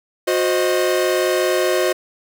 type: chord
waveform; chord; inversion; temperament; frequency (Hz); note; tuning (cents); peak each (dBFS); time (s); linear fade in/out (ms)
45% pulse; C diminished; second; equal with one note detuned; 363.8 / 523.3 / 622.3; Gb4 / C5 / Eb5; -29 / 0 / 0; -19 / -21 / -21; 0.27-1.93; 10
effects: none